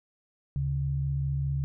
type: tone pair together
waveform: sine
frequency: 73.67 / 138.59 Hz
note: D2 / C#3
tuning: +6 / 0 cents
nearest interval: major seventh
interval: 1094 cents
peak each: -32 / -27 dBFS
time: 0.56-1.64 s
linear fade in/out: 0 ms
effects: none